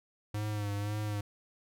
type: tone with vibrato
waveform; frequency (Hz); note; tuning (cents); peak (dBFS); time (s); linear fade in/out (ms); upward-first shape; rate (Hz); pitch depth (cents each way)
square; 103.83; G#2; 0; -33; 0.34-1.21; 5; sine; 1.9; 42
effects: none